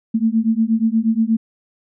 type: beating tone pair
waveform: sine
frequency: 220 / 228.4 Hz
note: A3 / A#3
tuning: 0 / -35 cents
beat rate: 8.4 Hz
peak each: -17 dBFS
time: 0.14-1.37 s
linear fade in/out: 10 ms
effects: none